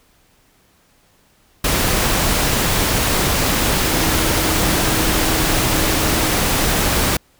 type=tone in noise; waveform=sine; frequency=317.6 Hz; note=D#4; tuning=36 cents sharp; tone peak=-25 dBFS; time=3.86-6.3 s; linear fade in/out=5 ms; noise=pink; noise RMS=-17 dBFS; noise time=1.64-7.17 s; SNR=-11 dB; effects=pink hiss -56 dBFS RMS until 7.39 s